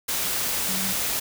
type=tone in noise; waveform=sine; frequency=189.2 Hz; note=F#3; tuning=39 cents sharp; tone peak=-32 dBFS; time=0.68-0.93 s; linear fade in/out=10 ms; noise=white; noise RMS=-26 dBFS; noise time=0.08-1.2 s; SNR=-9 dB; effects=none